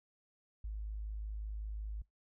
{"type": "tone", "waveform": "sine", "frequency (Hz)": 52.7, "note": "G#1", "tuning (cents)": 26, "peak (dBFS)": -38, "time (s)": [0.64, 2.02], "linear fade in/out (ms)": 5, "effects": ["noise-tail reverb RT60 0.2 s tail -25 dB re dry"]}